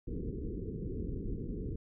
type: low-pass noise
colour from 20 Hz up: pink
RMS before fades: -38 dBFS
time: 0.07-1.76 s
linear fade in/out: 5 ms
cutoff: 470 Hz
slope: 96 dB/octave
effects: none